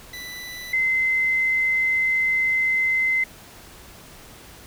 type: tone pair in turn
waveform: 25% pulse / sine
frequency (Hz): 1985 / 2062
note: B6 / C7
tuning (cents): +8 / -26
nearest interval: minor second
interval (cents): 66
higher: second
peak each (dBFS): -30 / -18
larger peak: second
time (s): 0.13-0.73 / 0.73-3.24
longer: second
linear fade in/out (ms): 5
effects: pink hiss -45 dBFS RMS until 4.66 s